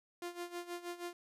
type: tone with tremolo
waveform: sawtooth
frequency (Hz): 349.2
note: F4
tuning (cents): 0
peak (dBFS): -35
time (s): 0.22-1.13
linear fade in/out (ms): 2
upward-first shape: sine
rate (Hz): 6.3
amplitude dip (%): 80
effects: resampled to 32000 Hz